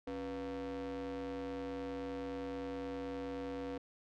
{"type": "ring-modulated tone", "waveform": "square", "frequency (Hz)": 106.7, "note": "G#2", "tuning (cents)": 47, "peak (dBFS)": -37, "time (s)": [0.07, 3.78], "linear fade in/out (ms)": 5, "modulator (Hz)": 382, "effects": ["low-pass 4000 Hz 12 dB/octave"]}